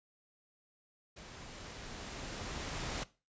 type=noise with level ramp; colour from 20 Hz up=pink; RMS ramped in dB=-51 to -38 dBFS; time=1.16-3.04 s; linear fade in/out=10 ms; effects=noise-tail reverb RT60 0.3 s tail -18 dB re dry + resampled to 16000 Hz